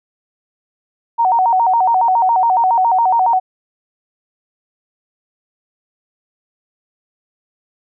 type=tone with vibrato; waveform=sine; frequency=833 Hz; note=G#5; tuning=5 cents sharp; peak=-10 dBFS; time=1.18-3.4 s; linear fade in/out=20 ms; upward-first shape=square; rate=7.2 Hz; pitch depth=190 cents each way; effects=none